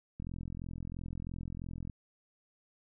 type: click train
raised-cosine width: 5 ms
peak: -29 dBFS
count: 74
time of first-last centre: 0.2-1.898 s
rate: 43 Hz
effects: none